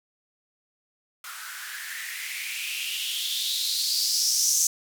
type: noise with band-pass filter sweep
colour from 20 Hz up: violet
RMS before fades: -28 dBFS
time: 1.24-4.67 s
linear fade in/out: 2 ms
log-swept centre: 1300 to 6400 Hz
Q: 5.8
effects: none